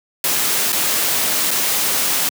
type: noise with dropouts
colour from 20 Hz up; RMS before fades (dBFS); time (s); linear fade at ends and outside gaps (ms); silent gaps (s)
white; -18; 0.24-2.29; 2; 0.722-0.727 / 1.508-1.512
effects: high-pass 150 Hz 12 dB/octave